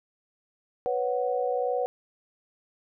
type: chord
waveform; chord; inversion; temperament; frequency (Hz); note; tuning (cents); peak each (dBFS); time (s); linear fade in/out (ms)
sine; B suspended second; none; just; 493.9 / 555.6 / 740.8; B4 / C#5 / F#5; 0 / +4 / +2; -27 / -31 / -30; 0.86-1.86; 0
effects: none